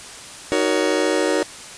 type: chord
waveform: 40% pulse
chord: D# minor seventh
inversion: none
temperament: just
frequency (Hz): 311.1 / 373.4 / 466.7 / 560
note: D#4 / F#4 / A#4 / C#5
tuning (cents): 0 / +16 / +2 / +18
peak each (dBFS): -22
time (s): 0.52-1.43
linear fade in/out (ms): 0
effects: white hiss -37 dBFS RMS until 1.77 s + resampled to 22050 Hz